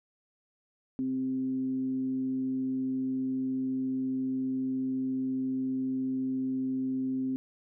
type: tone with frequency modulation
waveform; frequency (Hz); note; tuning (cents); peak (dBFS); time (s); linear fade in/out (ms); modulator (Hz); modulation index
sine; 261.6; C4; 0; -28; 0.99-7.36; 0; 132; 0.21
effects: none